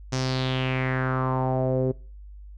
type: tone with low-pass filter sweep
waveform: sawtooth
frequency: 130 Hz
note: C3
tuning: 11 cents flat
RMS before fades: -25 dBFS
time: 0.12-1.92 s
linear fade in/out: 10 ms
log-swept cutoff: 6100 to 420 Hz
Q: 4
effects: noise-tail reverb RT60 0.4 s tail -23 dB re dry + added 50 Hz sine -40 dBFS peak until 2.57 s